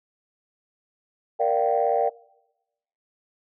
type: chord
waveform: sine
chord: G minor seventh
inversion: first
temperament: equal with one note detuned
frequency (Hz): 466.2 / 587.3 / 698.5 / 775.9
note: Bb4 / D5 / F5 / G5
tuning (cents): 0 / 0 / 0 / -18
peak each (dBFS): -24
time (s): 1.39-2.1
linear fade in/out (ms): 20
effects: noise-tail reverb RT60 0.9 s tail -22 dB re dry + tanh soft clip ceiling -11 dBFS